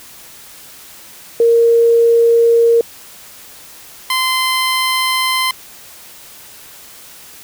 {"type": "tone pair in turn", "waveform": ["sine", "15% pulse"], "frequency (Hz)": [464.8, 1035], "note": ["A#4", "C6"], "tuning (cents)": [-5, -19], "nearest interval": "octave + major second", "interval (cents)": 1386, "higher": "second", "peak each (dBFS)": -7, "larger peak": "neither", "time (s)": [[1.4, 2.81], [4.1, 5.51]], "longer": "neither", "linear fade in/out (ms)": 2, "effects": ["white hiss -38 dBFS RMS until 7.43 s"]}